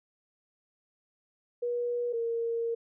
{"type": "tone pair in turn", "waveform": "sine", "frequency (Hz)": [482, 462.9], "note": ["B4", "A#4"], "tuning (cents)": [-42, -12], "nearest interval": "minor second", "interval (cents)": 70, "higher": "first", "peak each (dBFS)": -28, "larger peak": "neither", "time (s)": [[1.62, 2.13], [2.13, 2.75]], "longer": "second", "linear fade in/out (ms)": 10, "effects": []}